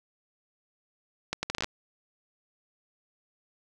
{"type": "accelerating click train", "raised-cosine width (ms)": 0.2, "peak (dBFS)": -12, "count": 9, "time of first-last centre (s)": [1.33, 1.644], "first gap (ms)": 100, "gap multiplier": 0.7, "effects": []}